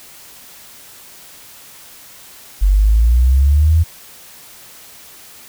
sine exponential sweep, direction up, 46.22 to 83.9 Hz, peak -8 dBFS, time 2.61-3.84 s, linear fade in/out 20 ms, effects white hiss -40 dBFS RMS until 5.48 s

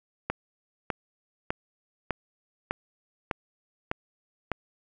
click train, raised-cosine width 0.5 ms, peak -12 dBFS, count 8, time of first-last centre 0.3-4.517 s, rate 1.66 Hz, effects none

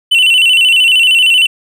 triangle tone with vibrato, 2860 Hz, F7, 41 cents sharp, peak -4 dBFS, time 0.11-1.47 s, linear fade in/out 10 ms, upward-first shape square, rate 13 Hz, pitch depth 84 cents each way, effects none

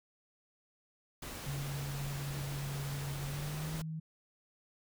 pink noise, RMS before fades -44 dBFS, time 1.22-3.82 s, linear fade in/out 5 ms
sine tone with pitch glide, 140 to 158.97 Hz, C#3 to D#3, +18 to +38 cents, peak -37 dBFS, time 1.46-4 s, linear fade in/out 10 ms, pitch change +220 cents, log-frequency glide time 3.27-3.76 s
effects none

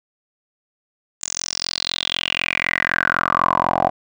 10% pulse tone with band-pass filter sweep, 44 Hz, F1, 14 cents sharp, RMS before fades -21 dBFS, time 1.21-3.9 s, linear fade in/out 20 ms, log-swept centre 7100 to 750 Hz, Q 6.5, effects none

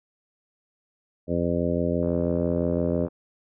harmonic tone, 86 Hz, F2, 26 cents flat, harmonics 1 / 2 / 3 / 4 / 5 / 6 / 7, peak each -31 / -28 / -28 / -31 / -31 / -30 / -30 dBFS, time 1.27-3.09 s, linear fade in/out 50 ms
click train, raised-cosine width 1 ms, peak -28 dBFS, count 72, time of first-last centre 2.03-3.082 s, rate 67.5 Hz
effects none

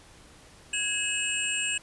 sine tone cluster, 1657 / 2592 / 2906 / 7600 / 8550 Hz, G#6 / E7 / F#7 / A#8 / C9, -4 / -30 / -32 / +33 / +36 cents, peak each -38 / -30 / -32 / -33 / -35 dBFS, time 0.73-1.78 s, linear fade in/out 5 ms, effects pink hiss -53 dBFS RMS until 1.82 s + resampled to 24000 Hz

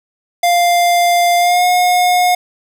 square tone with pitch glide, 698.5 to 719.8 Hz, F5 to F#5, 0 to -48 cents, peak -10 dBFS, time 0.43-2.35 s, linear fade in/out 5 ms, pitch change +52 cents, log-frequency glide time 1.37-1.65 s, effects 7-bit

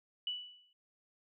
sine tone with exponential decay, 2960 Hz, F#7, in tune, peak -32 dBFS, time 0.27-0.73 s, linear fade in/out 2 ms, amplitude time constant 100 ms, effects none

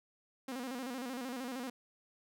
sawtooth tone with vibrato, 253.3 Hz, B3, 44 cents sharp, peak -35 dBFS, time 0.48-1.7 s, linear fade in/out 5 ms, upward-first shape square, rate 13 Hz, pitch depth 86 cents each way, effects none

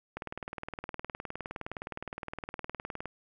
click train, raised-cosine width 0.5 ms, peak -22 dBFS, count 57, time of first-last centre 0.17-3.057 s, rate 19.4 Hz, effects none

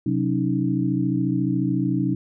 sine tone cluster, 130.5 / 185.1 / 279.5 / 313.4 Hz, C3 / F#3 / C#4 / D#4, -4 / +1 / +14 / +13 cents, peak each -25 dBFS, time 0.06-2.15 s, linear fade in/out 5 ms, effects none

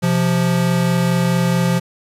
square tone pair together, 130.04 / 174.61 Hz, C3 / F3, -10 / 0 cents, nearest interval perfect fourth, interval 510 cents, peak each -20 / -16 dBFS, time 0.02-1.8 s, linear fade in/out 20 ms, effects resampled to 32000 Hz + 8-bit

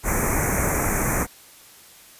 pink band-stop noise, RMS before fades -22 dBFS, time 0.03-1.27 s, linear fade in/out 50 ms, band 2400 to 5900 Hz, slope 96 dB/octave, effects white hiss -48 dBFS RMS until 2.19 s + resampled to 32000 Hz

